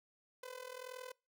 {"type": "tone with amplitude modulation", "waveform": "sawtooth", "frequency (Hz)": 506, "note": "B4", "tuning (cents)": 42, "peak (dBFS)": -39, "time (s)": [0.43, 1.12], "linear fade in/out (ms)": 5, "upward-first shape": "sine", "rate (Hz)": 41.5, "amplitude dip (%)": 85, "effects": ["noise-tail reverb RT60 0.3 s tail -25 dB re dry"]}